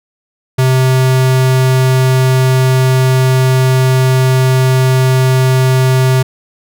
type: tone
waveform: square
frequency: 130 Hz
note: C3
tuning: 11 cents flat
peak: -8 dBFS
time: 0.58-6.23 s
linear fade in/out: 10 ms
effects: none